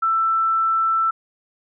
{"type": "tone", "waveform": "sine", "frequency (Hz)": 1330, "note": "E6", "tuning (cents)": 15, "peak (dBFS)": -16, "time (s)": [0.02, 1.11], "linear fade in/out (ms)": 10, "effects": []}